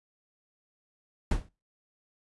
brown noise with exponential decay, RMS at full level -20 dBFS, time 1.31-1.49 s, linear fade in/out 5 ms, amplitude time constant 38 ms, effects noise-tail reverb RT60 0.3 s tail -24 dB re dry + resampled to 24000 Hz

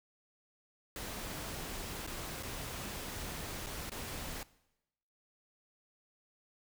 pink noise with dropouts, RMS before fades -42 dBFS, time 0.96-4.43 s, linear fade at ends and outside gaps 1 ms, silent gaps 2.065-2.074 / 2.427-2.432 / 3.662-3.668 / 3.896-3.918 s, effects noise-tail reverb RT60 0.9 s tail -20 dB re dry

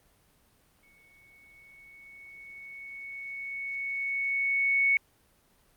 sine tone with exponential growth, 2217 Hz, C#7, in tune, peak -20 dBFS, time 0.83-4.97 s, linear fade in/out 1 ms, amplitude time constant 900 ms, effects pink hiss -65 dBFS RMS until 5.76 s + Opus 32 kbps

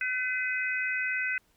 harmonic tone, 506 Hz, B4, 42 cents sharp, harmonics 3 / 4 / 5, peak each -31 / -32 / -33 dBFS, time 0.01-1.38 s, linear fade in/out 2 ms, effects pink hiss -68 dBFS RMS until 1.56 s

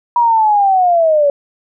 sine linear sweep, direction down, 966 to 561 Hz, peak -8 dBFS, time 0.16-1.3 s, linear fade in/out 2 ms, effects none

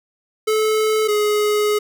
square tone pair in turn, 433.7 / 419.7 Hz, A4 / G#4, -25 / +18 cents, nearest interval minor second, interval 57 cents, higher first, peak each -16 dBFS, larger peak neither, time 0.47-1.08 / 1.08-1.79 s, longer second, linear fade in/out 10 ms, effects none

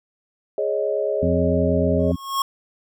sine chord, Ab suspended fourth, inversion none, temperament just, 415.3 / 553.7 / 623 Hz, Ab4 / Db5 / Eb5, 0 / -2 / +2 cents, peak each -24 dBFS, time 0.58-2.12 s, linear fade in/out 2 ms
harmonic tone, 86.5 Hz, F2, 16 cents flat, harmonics 1 / 2 / 3, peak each -23 / -23 / -23 dBFS, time 1.22-2.16 s, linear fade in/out 10 ms
square tone with exponential growth, 1091 Hz, C#6, 28 cents flat, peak -17 dBFS, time 1.99-2.42 s, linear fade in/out 2 ms, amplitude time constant 92 ms
effects none

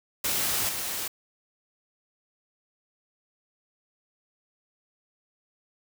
white noise with level steps, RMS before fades -27 / -32 dBFS, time 0.24-1.08 s, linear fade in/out 5 ms, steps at 0.69 s, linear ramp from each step 2 ms, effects none

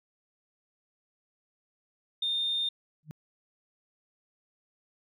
sine tone, 3635 Hz, A#7, 44 cents flat, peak -26 dBFS, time 2.22-2.69 s, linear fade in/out 5 ms
sine tone with exponential growth, 153.5 Hz, D#3, 23 cents flat, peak -33 dBFS, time 3.03-3.11 s, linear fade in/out 0 ms, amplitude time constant 16 ms
effects tanh soft clip ceiling -22 dBFS

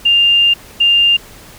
sine tone bursts at uneven times, 2800 Hz, F7, 4 cents sharp, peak -7 dBFS, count 2, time 0.05-0.54 / 0.8-1.17 s, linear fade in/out 10 ms, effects pink hiss -38 dBFS RMS until 1.58 s

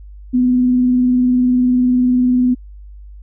sine tone with vibrato, 250 Hz, B3, 21 cents sharp, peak -10 dBFS, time 0.33-2.55 s, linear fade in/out 20 ms, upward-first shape sine, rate 20 Hz, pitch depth 26 cents each way, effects added 50 Hz sine -33 dBFS peak until 3.22 s

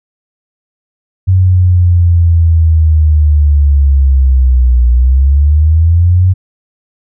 sine linear two-way sweep, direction down then up, 93.8 to 59.9 to 93.8 Hz, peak -4 dBFS, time 1.27-6.34 s, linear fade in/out 20 ms, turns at 4.9 s, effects none

